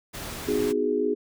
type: noise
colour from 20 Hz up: pink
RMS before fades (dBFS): -36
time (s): 0.13-0.73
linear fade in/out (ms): 20
type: chord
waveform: sine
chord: G# minor seventh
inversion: first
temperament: equal with one note detuned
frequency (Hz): 252.4 / 311.1 / 370 / 415.3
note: B3 / D#4 / F#4 / G#4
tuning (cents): +38 / 0 / 0 / 0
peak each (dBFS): -30 / -29 / -30 / -24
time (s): 0.47-1.15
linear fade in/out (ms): 20
effects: none